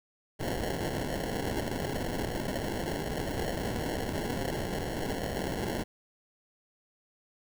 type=noise with sample-and-hold; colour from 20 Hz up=violet; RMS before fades=-33 dBFS; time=0.39-5.84 s; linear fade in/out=20 ms; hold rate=1225 Hz; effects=none